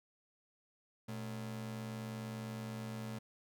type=ring-modulated tone; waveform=45% pulse; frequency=168.5 Hz; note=E3; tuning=38 cents sharp; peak=-38 dBFS; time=1.08-3.19 s; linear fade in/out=10 ms; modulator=49.8 Hz; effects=none